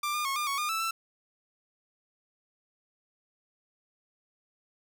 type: tone with pitch steps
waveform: sawtooth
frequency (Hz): 1184 / 1208 / 1092 / 1203 / 1112 / 1213 / 1318 / 1334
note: D6 / D6 / C#6 / D6 / C#6 / D#6 / E6 / E6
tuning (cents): +14 / +48 / -26 / +41 / +5 / -44 / -1 / +20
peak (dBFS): -25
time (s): 0.03-0.91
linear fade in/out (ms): 5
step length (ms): 110
effects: none